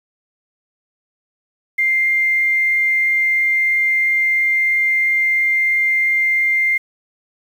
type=tone with quantisation; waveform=sine; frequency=2101 Hz; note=C7; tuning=7 cents sharp; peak=-13 dBFS; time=1.78-6.78 s; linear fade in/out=10 ms; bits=7; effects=none